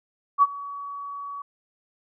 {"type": "tone with ADSR envelope", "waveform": "sine", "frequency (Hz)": 1132, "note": "C#6", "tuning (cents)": 36, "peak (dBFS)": -11, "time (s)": [0.38, 1.42], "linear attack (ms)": 44, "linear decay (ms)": 36, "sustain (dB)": -21, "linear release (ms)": 4, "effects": []}